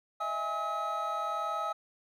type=tone cluster; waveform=triangle; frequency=621 / 662 / 824 / 1281 Hz; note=D#5 / E5 / G#5 / E6; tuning=-3 / +7 / -14 / -50 cents; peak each=-40 / -37 / -36 / -31 dBFS; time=0.2-1.73 s; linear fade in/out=10 ms; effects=none